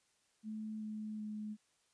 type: tone with pitch steps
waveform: sine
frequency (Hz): 216.5 / 214.5 / 212.5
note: A3 / A3 / G#3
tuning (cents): -28 / -44 / +40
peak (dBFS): -40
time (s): 0.43-1.57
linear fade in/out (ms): 50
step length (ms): 380
effects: white hiss -75 dBFS RMS until 1.93 s + resampled to 22050 Hz